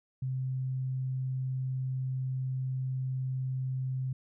sine tone, 130.3 Hz, C3, 7 cents flat, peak -30 dBFS, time 0.22-4.13 s, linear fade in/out 5 ms, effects none

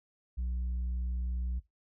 sine tone, 61.2 Hz, B1, 15 cents flat, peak -28 dBFS, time 0.37-1.6 s, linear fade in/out 20 ms, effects noise-tail reverb RT60 0.2 s tail -20 dB re dry + tanh soft clip ceiling -30 dBFS

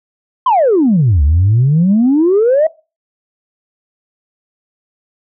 sine exponential two-way sweep, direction down then up, 1076 to 69 to 654 Hz, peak -6 dBFS, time 0.46-2.67 s, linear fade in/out 5 ms, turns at 1.23 s, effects noise-tail reverb RT60 0.3 s tail -21 dB re dry + tanh soft clip ceiling -4 dBFS

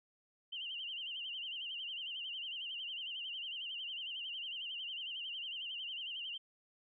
sine tone with vibrato, 2960 Hz, F#7, in tune, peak -40 dBFS, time 0.52-6.38 s, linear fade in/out 10 ms, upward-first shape sine, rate 11 Hz, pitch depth 120 cents each way, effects none

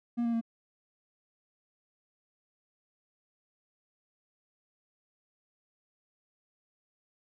triangle tone with pitch steps, 237.4 / 233.3 / 229.3 Hz, A#3 / A#3 / A#3, +32 / +2 / -28 cents, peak -25 dBFS, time 0.17-0.413 s, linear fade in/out 20 ms, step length 81 ms, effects none

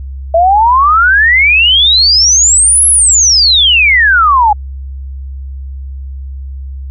sine exponential two-way sweep, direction up then down, 649 to 11175 to 811 Hz, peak -4 dBFS, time 0.34-4.53 s, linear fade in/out 5 ms, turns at 2.87 s, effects added 67 Hz sine -20 dBFS peak until 6.9 s

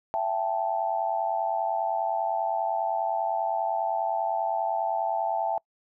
sine tone cluster, 668 / 783 / 873 Hz, E5 / G5 / A5, +23 / -2 / -14 cents, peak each -29 dBFS, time 0.14-5.58 s, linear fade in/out 0 ms, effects noise-tail reverb RT60 0.1 s tail -26 dB re dry

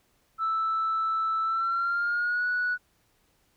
sine tone with pitch glide, 1318.5 to 1471.4 Hz, E6 to F#6, 0 to -10 cents, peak -23 dBFS, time 0.38-2.78 s, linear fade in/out 50 ms, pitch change +190 cents, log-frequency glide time 1.43-2.47 s, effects tanh soft clip ceiling -21 dBFS + pink hiss -68 dBFS RMS until 3.56 s

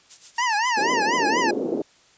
violet noise with tremolo, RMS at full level -33 dBFS, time 0.09-0.91 s, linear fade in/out 20 ms, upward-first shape sine, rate 7.3 Hz, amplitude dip 85%
25% pulse tone with vibrato, 914 Hz, A#5, 34 cents flat, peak -16 dBFS, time 0.38-1.51 s, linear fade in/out 5 ms, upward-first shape triangle, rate 4.2 Hz, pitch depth 210 cents each way
pink band-pass noise, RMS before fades -26 dBFS, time 0.77-1.82 s, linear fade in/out 5 ms, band 280 to 490 Hz, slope 24 dB/octave
effects white hiss -56 dBFS RMS until 2.17 s + resampled to 16000 Hz

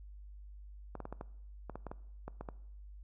clicks, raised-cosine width 1 ms, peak -28 dBFS, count 12, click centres 0.953 / 1.003 / 1.054 / 1.126 / 1.211 / 1.697 / 1.756 / 1.867 / 1.915 / 2.28 / 2.41 / 2.488 s, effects noise-tail reverb RT60 0.8 s tail -20 dB re dry + added 50 Hz sine -48 dBFS peak until 3.03 s

